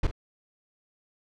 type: noise with echo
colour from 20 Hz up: brown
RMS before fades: -22 dBFS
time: 0.03-0.07 s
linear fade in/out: 5 ms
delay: 43 ms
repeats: 1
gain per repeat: -12 dB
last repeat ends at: 0.113 s
effects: low-pass 5000 Hz 12 dB/octave